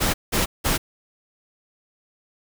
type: noise bursts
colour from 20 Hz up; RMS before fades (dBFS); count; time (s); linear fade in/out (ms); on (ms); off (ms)
pink; -21; 3; 0-0.78; 20; 140; 180
effects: none